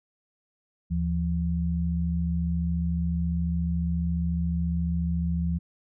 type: tone pair together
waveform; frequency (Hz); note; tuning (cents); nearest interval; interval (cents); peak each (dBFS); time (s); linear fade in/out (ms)
sine; 76.4 / 170.62; D#2 / F3; -31 / -40; octave + major second; 1391; -27 / -26; 0.9-5.59; 20
effects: none